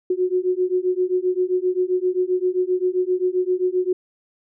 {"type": "beating tone pair", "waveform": "sine", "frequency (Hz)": [362, 369.6], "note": ["F#4", "F#4"], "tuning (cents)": [-38, -2], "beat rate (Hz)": 7.6, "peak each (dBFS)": -21, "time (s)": [0.1, 3.93], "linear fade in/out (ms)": 5, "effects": []}